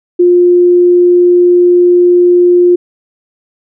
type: tone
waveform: sine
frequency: 353.9 Hz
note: F4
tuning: 23 cents sharp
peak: -3 dBFS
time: 0.19-2.76 s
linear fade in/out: 10 ms
effects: none